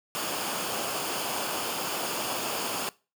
pink noise with comb filter, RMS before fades -31 dBFS, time 0.15-2.89 s, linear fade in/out 0 ms, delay 0.51 ms, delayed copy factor -0.5, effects noise-tail reverb RT60 0.3 s tail -21 dB re dry + high-pass 200 Hz 12 dB/octave

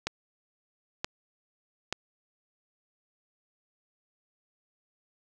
clicks, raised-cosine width 0.2 ms, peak -12 dBFS, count 3, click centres 0.07 / 1.045 / 1.926 s, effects none

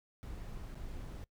brown noise with dropouts, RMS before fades -44 dBFS, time 0.23-1.24 s, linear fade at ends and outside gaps 0 ms, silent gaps 0.746-0.754 s, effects noise-tail reverb RT60 0.1 s tail -22 dB re dry

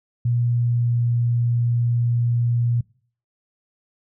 sine tone with pitch glide, 120 to 119.17 Hz, B2 to A#2, -49 to +39 cents, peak -17 dBFS, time 0.25-2.81 s, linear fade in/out 5 ms, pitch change -12 cents, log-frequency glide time 0.44-1.05 s, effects noise-tail reverb RT60 0.5 s tail -24 dB re dry

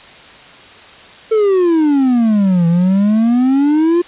triangle exponential two-way sweep, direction down then up, 450 to 166.1 to 353.7 Hz, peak -7 dBFS, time 1.31-4.02 s, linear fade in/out 10 ms, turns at 2.67 s, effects white hiss -38 dBFS RMS until 4.07 s + resampled to 8000 Hz

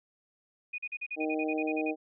sine tone bursts, 2469 Hz, D#7, 14 cents flat, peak -33 dBFS, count 13, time 0.73-1.911 s, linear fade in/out 10 ms, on 53 ms, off 41 ms
harmonic tone, 155.56 Hz, D#3, in tune, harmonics 2 / 3 / 4 / 5, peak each -31 / -35 / -37 / -39 dBFS, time 1.16-1.96 s, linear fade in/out 50 ms
effects none

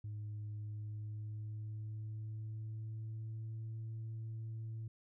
sine tone with pitch glide, 105.5 to 111.77 Hz, G#2 to A2, +28 to +28 cents, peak -39 dBFS, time 0.04-4.88 s, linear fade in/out 5 ms, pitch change +100 cents, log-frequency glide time 0.55-3.81 s, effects tanh soft clip ceiling -39 dBFS

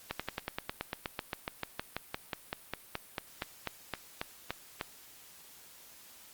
slowing click train, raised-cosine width 0.3 ms, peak -17 dBFS, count 28, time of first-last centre 0.11-4.812 s, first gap 86 ms, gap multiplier 1.05, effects white hiss -55 dBFS RMS until 6.33 s + Opus 48 kbps

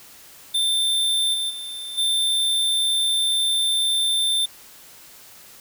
square tone with level steps, 3569 Hz, A7, 24 cents sharp, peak -19 / -23 / -31 / -19 dBFS, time 0.54-4.46 s, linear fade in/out 10 ms, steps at 1.33 / 1.49 / 1.97 s, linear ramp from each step 20 ms, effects white hiss -46 dBFS RMS until 5.6 s

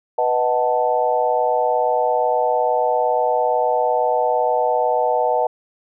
sine chord, B dominant seventh, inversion none, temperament equal, 493.9 / 622.3 / 740 / 880 Hz, B4 / D#5 / F#5 / A5, 0 / 0 / 0 / 0 cents, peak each -21 dBFS, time 0.18-5.47 s, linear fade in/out 5 ms, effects none

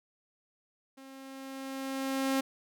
sawtooth tone with level ramp, 268.3 Hz, C4, 44 cents sharp, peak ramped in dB -45 to -22 dBFS, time 0.97-2.41 s, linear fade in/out 10 ms, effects none

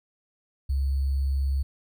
sine tone with sample-and-hold, 68.3 Hz, C#2, 25 cents flat, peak -22 dBFS, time 0.69-1.63 s, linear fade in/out 10 ms, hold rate 4410 Hz, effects none

